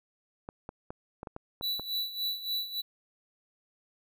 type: clicks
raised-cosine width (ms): 1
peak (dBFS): -25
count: 8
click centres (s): 0.489 / 0.691 / 0.905 / 1.231 / 1.272 / 1.364 / 1.611 / 1.796
type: tone with tremolo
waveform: square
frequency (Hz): 3951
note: B7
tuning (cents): 0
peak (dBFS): -29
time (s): 1.62-2.82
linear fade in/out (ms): 20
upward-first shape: sine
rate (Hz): 3.5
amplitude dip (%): 75
effects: none